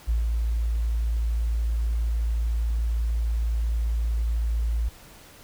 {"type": "tone with ADSR envelope", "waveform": "sine", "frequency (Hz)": 56.6, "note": "A1", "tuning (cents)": 50, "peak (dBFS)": -18, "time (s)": [0.07, 4.89], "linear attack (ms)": 25, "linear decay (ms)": 130, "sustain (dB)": -3, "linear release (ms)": 9, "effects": ["tanh soft clip ceiling -16 dBFS", "pink hiss -49 dBFS RMS until 5.43 s"]}